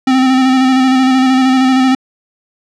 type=tone with vibrato; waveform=square; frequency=260.3 Hz; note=C4; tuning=9 cents flat; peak=-8 dBFS; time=0.07-1.95 s; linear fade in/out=5 ms; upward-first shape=square; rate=13 Hz; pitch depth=23 cents each way; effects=low-pass 5000 Hz 12 dB/octave